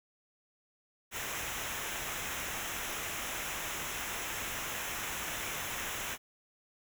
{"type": "noise with comb filter", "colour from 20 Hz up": "pink", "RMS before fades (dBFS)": -38, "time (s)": [1.11, 6.18], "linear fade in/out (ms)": 50, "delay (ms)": 0.22, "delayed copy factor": -0.7, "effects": []}